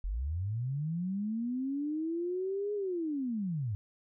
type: linear two-way sweep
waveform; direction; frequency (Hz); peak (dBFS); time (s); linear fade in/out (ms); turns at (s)
sine; up then down; 40.41 to 418.6 to 95; -31; 0.04-3.75; 0; 2.74
effects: none